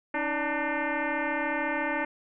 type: tone with frequency modulation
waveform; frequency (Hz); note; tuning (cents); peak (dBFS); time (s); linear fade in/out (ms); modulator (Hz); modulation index
sine; 613; D#5; -26; -26; 0.14-2.05; 5; 298; 5.3
effects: none